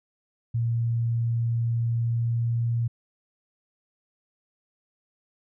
sine tone with pitch glide, 116.54 to 117.22 Hz, A#2 to A#2, 0 to +10 cents, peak -22 dBFS, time 0.54-2.88 s, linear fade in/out 10 ms, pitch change +10 cents, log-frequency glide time 1.9-2.66 s, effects none

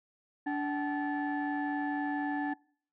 sine tone cluster, 289.9 / 758 / 862 / 1740 Hz, D4 / F#5 / A5 / A6, -22 / +42 / -36 / -20 cents, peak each -31 / -37 / -39 / -38 dBFS, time 0.46-2.54 s, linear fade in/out 10 ms, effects noise-tail reverb RT60 0.5 s tail -24 dB re dry + tanh soft clip ceiling -24 dBFS

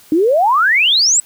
sine exponential sweep, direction up, 295.9 to 8160 Hz, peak -9 dBFS, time 0.12-1.2 s, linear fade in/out 2 ms, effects white hiss -45 dBFS RMS until 1.25 s

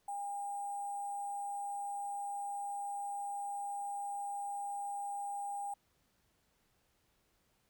sine tone with sample-and-hold, 807 Hz, G#5, 50 cents flat, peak -37 dBFS, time 0.08-5.74 s, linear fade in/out 5 ms, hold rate 8820 Hz, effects pink hiss -75 dBFS RMS until 7.69 s

